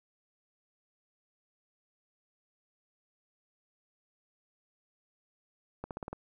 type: accelerating click train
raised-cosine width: 1 ms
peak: -24 dBFS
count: 6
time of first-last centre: 5.84-6.13 s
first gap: 68 ms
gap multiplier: 0.92
effects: 11-bit